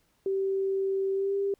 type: tone with pitch glide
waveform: sine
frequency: 387.5 to 396.8 Hz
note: G4 to G4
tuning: -20 to +21 cents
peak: -25 dBFS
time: 0.26-1.54 s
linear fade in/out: 2 ms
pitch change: +41 cents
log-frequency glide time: 1.13-1.35 s
effects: pink hiss -70 dBFS RMS until 1.59 s